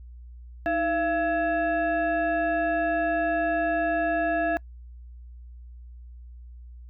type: tone with frequency modulation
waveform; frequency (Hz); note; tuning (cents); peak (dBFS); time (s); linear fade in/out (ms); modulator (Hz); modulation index
sine; 681; F5; -44; -22; 0.66-4.57; 0; 996; 0.97
effects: noise-tail reverb RT60 0.1 s tail -26 dB re dry + added 60 Hz sine -41 dBFS peak until 6.89 s